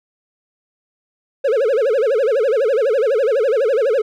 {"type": "tone with vibrato", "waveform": "triangle", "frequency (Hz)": 489, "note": "B4", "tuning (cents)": -17, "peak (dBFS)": -11, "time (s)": [1.44, 4.02], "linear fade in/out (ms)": 10, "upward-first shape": "sine", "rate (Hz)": 12, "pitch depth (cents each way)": 260, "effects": []}